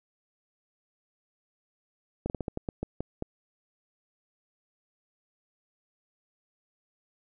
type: slowing click train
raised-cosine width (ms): 2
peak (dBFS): -18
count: 10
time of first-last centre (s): 2.26-3.224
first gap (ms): 39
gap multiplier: 1.24
effects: none